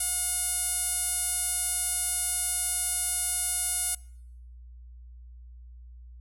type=tone with band-pass filter; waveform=sawtooth; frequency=719 Hz; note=F#5; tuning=50 cents flat; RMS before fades=-29 dBFS; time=0-3.95 s; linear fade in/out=5 ms; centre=10000 Hz; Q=4.7; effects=noise-tail reverb RT60 0.8 s tail -26 dB re dry + added 60 Hz sine -44 dBFS peak until 6.2 s